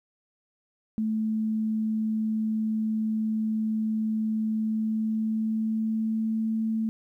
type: tone with pitch glide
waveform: sine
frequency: 218.5 to 221.7 Hz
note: A3 to A3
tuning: -12 to +13 cents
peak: -24 dBFS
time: 0.98-6.89 s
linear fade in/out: 0 ms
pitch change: +25 cents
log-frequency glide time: 4.56-6.58 s
effects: 11-bit